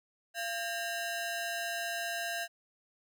sawtooth ring-modulated tone, 1145 Hz, D6, 44 cents flat, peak -27 dBFS, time 0.34-2.48 s, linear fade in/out 50 ms, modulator 460 Hz, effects none

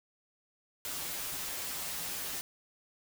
white noise with comb filter, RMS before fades -38 dBFS, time 0.85-2.41 s, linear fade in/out 0 ms, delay 9.2 ms, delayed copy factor -0.9, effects none

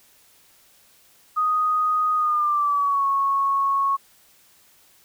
sine tone with pitch glide, 1244.5 to 1102.3 Hz, D#6 to C#6, 0 to -10 cents, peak -18 dBFS, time 1.36-3.97 s, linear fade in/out 20 ms, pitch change -210 cents, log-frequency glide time 2.16-3.06 s, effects white hiss -56 dBFS RMS until 5.04 s

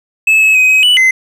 triangle tone with pitch steps, 2601 / 2581 / 2518 / 2537 / 2964 / 2055 Hz, E7 / E7 / D#7 / D#7 / F#7 / C7, -24 / -37 / +20 / +33 / +2 / -32 cents, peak -4 dBFS, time 0.27-1.11 s, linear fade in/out 5 ms, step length 140 ms, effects none

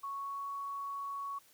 sine tone with pitch glide, 1108.7 to 1116.4 Hz, C#6 to C#6, 0 to +12 cents, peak -37 dBFS, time 0.03-1.39 s, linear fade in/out 10 ms, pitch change +12 cents, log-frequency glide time 0.15-0.49 s, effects white hiss -64 dBFS RMS until 1.53 s

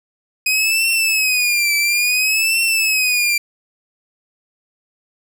sawtooth tone with vibrato, 2506 Hz, D#7, 12 cents sharp, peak -11 dBFS, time 0.46-3.38 s, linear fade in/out 5 ms, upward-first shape triangle, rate 0.58 Hz, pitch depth 140 cents each way, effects none

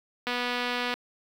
click train, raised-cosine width 0.3 ms, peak -14 dBFS, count 165, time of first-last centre 0.27-0.939 s, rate 245 Hz, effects high-pass 100 Hz 12 dB/octave + 7-bit

